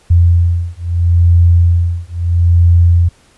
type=beating tone pair; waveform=sine; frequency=85.7 / 86.46 Hz; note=F2 / F2; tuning=-32 / -17 cents; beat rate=0.76 Hz; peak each=-10 dBFS; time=0.1-3.09 s; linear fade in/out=10 ms; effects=pink hiss -49 dBFS RMS until 3.37 s + resampled to 24000 Hz